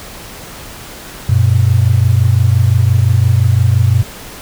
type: tone pair together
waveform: sine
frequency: 94.69 / 120.5 Hz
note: F#2 / B2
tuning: +41 / -42 cents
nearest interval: major third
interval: 417 cents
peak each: -10 dBFS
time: 1.29-4.03 s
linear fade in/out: 5 ms
effects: pink hiss -31 dBFS RMS until 4.41 s